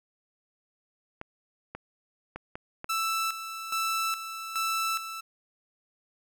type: clicks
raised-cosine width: 0.5 ms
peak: -22 dBFS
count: 5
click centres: 1.214 / 1.75 / 2.36 / 2.555 / 2.844 s
type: tone with tremolo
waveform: sawtooth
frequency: 1323 Hz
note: E6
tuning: 6 cents sharp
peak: -23 dBFS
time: 2.89-5.21 s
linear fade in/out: 10 ms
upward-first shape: square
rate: 1.2 Hz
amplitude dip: 65%
effects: none